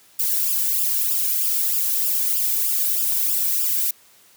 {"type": "noise with flanger", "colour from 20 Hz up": "violet", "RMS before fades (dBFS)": -21, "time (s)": [0.19, 3.91], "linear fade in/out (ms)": 5, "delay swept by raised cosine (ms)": [0.48, 1.58], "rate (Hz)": 3.2, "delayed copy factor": -0.9, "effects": ["white hiss -53 dBFS RMS until 4.36 s", "high-pass 80 Hz 12 dB/octave"]}